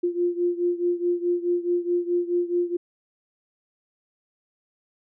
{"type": "beating tone pair", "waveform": "sine", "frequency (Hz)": [349.2, 353.9], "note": ["F4", "F4"], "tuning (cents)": [0, 23], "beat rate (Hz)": 4.7, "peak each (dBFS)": [-23, -26], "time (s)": [0.03, 2.77], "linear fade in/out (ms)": 10, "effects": []}